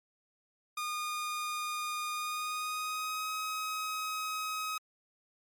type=tone with pitch glide; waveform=sawtooth; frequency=1221 to 1267.7 Hz; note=D#6 to D#6; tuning=-33 to +32 cents; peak=-30 dBFS; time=0.77-4.78 s; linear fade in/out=5 ms; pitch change=+65 cents; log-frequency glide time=2.12-3.31 s; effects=MP3 64 kbps